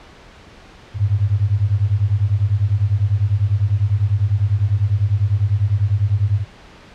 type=beating tone pair; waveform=sine; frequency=96.5 / 106.5 Hz; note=G2 / G#2; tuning=-27 / +44 cents; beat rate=10 Hz; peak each=-17 dBFS; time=0.94-6.45 s; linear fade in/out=50 ms; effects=pink hiss -43 dBFS RMS until 6.94 s + low-pass 4000 Hz 12 dB/octave